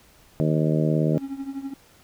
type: harmonic tone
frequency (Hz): 77.7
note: D#2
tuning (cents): -2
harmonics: 2 / 3 / 4 / 5 / 6 / 7 / 8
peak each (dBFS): -21 / -27 / -27 / -30 / -31 / -31 / -31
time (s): 0.4-1.18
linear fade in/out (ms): 0
type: tone with tremolo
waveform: triangle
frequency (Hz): 273.2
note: C#4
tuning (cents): -25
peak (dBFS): -24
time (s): 1.14-1.74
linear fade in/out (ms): 5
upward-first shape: triangle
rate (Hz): 12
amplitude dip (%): 85
effects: pink hiss -55 dBFS RMS until 2.03 s